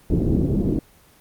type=low-pass noise; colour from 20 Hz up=white; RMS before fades=-20 dBFS; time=0.1-0.79 s; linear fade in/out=2 ms; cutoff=320 Hz; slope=24 dB/octave; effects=pink hiss -53 dBFS RMS until 1.2 s + Opus 24 kbps